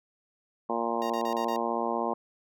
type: harmonic tone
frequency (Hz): 116.54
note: A#2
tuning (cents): 0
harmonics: 2 / 3 / 4 / 5 / 6 / 7 / 8 / 9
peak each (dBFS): -35 / -35 / -35 / -35 / -35 / -35 / -35 / -35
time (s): 0.69-2.14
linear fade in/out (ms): 10
type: tone bursts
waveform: 10% pulse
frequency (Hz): 932.3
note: A#5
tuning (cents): 0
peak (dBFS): -31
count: 5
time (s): 1.02-1.562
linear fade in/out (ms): 0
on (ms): 78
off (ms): 38
effects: none